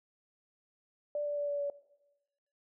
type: tone with pitch steps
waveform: sine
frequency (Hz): 587.3 / 583.2 / 579.2 / 575.2 / 571.2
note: D5 / D5 / D5 / D5 / D5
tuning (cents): 0 / -12 / -24 / -36 / -48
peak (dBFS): -31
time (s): 1.15-1.7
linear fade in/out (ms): 2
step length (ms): 110
effects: noise-tail reverb RT60 1.0 s tail -19 dB re dry